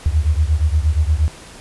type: beating tone pair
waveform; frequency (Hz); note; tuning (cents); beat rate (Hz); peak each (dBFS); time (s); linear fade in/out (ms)
sine; 73.42 / 81.92; D2 / E2; 0 / -10; 8.5; -15 / -17; 0.06-1.28; 0
effects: pink hiss -39 dBFS RMS until 1.6 s + resampled to 24000 Hz